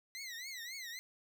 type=tone with vibrato; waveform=20% pulse; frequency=2010 Hz; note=B6; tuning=30 cents sharp; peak=-38 dBFS; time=0.15-0.99 s; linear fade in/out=0 ms; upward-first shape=triangle; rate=3.7 Hz; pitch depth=190 cents each way; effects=none